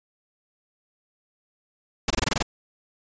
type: noise bursts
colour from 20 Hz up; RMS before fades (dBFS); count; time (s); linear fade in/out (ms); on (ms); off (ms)
pink; -22; 8; 2.08-2.426; 5; 24; 22
effects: resampled to 16000 Hz